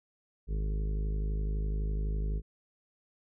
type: harmonic tone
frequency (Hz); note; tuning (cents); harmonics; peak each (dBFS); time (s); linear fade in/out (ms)
51.91; G#1; 0; 1 / 2 / 3 / 4 / 5 / 6 / 7 / 8 / 9; -29 / -45 / -40 / -49 / -53 / -55 / -54 / -48 / -56; 0.47-2.42; 50
effects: none